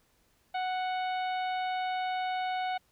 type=harmonic tone with a mistuned harmonic; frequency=740 Hz; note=F#5; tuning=in tune; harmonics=1 / 2 / 3 / 4 / 5 / 6; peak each=-30 / -41 / -42 / -46 / -47 / -54 dBFS; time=0.54-2.78 s; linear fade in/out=10 ms; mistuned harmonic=6; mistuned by=-43 cents; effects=pink hiss -69 dBFS RMS until 2.91 s